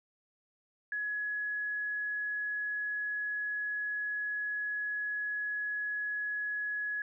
sine tone, 1685 Hz, G#6, 25 cents sharp, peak -32 dBFS, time 0.92-7.02 s, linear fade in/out 2 ms, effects none

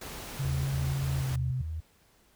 pink noise, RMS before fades -41 dBFS, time 0.01-1.36 s, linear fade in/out 5 ms
sine tone with pitch glide, 136.2 to 127.82 Hz, C#3 to C3, -30 to -40 cents, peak -28 dBFS, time 0.39-1.62 s, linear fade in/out 10 ms, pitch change -110 cents, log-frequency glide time 1.11-1.41 s
sine tone bursts, 79.6 Hz, D#2, 40 cents sharp, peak -32 dBFS, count 5, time 0.44-1.806 s, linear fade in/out 10 ms, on 210 ms, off 79 ms
effects pink hiss -64 dBFS RMS until 2.35 s

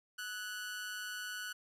sawtooth tone with amplitude modulation, 1480 Hz, F#6, in tune, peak -34 dBFS, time 0.18-1.53 s, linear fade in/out 10 ms, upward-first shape sine, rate 198 Hz, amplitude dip 55%, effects resampled to 32000 Hz + 12-bit

